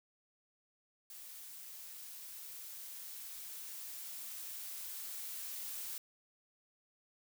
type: noise with level ramp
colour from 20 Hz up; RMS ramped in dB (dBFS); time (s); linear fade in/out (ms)
blue; -51 to -43; 1.1-5.98; 2
effects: none